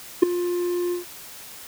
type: tone with ADSR envelope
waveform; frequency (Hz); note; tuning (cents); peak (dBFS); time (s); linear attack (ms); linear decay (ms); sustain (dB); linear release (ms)
triangle; 352.7; F4; +17; -4; 0.22-1.05; 11; 7; -16; 130
effects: white hiss -41 dBFS RMS until 1.67 s